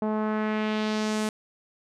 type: tone with low-pass filter sweep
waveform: sawtooth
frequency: 214.9 Hz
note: A3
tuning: 41 cents flat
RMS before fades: -27 dBFS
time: 0.02-1.29 s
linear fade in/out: 2 ms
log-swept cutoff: 810 to 9700 Hz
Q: 1.4
effects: none